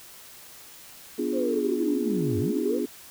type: chord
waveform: sine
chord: B diminished seventh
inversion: none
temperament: equal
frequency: 246.9 / 293.7 / 349.2 / 415.3 Hz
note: B3 / D4 / F4 / Ab4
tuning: 0 / 0 / 0 / 0 cents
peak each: -30 dBFS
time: 1.18-2.86 s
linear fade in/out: 10 ms
type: linear two-way sweep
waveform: sine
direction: down then up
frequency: 540 to 90.6 to 540 Hz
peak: -26 dBFS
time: 1.32-2.8 s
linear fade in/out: 50 ms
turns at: 2.39 s
effects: tanh soft clip ceiling -12 dBFS + white hiss -47 dBFS RMS until 3.1 s